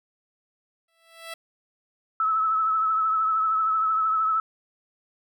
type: tone with exponential growth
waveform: 10% pulse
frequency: 661 Hz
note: E5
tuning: 5 cents sharp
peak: -24 dBFS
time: 0.88-1.34 s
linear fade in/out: 5 ms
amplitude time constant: 99 ms
type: tone with vibrato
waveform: sine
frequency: 1300 Hz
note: E6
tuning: 24 cents flat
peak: -20 dBFS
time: 2.2-4.4 s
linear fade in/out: 2 ms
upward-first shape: triangle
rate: 13 Hz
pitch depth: 39 cents each way
effects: none